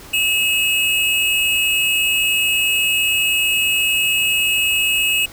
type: tone pair together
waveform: square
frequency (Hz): 2592 / 2863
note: E7 / F7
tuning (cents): -30 / +42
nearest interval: major second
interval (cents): 172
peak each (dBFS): -18 / -19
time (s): 0.13-5.26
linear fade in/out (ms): 10
effects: pink hiss -39 dBFS RMS until 5.32 s